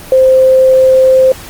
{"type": "tone", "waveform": "sine", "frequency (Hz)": 522, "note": "C5", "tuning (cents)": -4, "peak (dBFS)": -3, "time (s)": [0.12, 1.32], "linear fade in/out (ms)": 2, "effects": ["pink hiss -30 dBFS RMS until 1.49 s", "Opus 24 kbps"]}